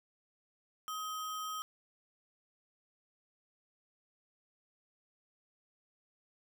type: tone with sample-and-hold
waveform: sine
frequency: 1262 Hz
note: D#6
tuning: 24 cents sharp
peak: -37 dBFS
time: 0.88-1.62 s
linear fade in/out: 0 ms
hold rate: 4410 Hz
effects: none